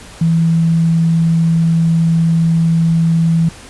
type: tone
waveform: sine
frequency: 164.81 Hz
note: E3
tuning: in tune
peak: -9 dBFS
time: 0.21-3.49 s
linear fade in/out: 5 ms
effects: pink hiss -36 dBFS RMS until 3.69 s + resampled to 24000 Hz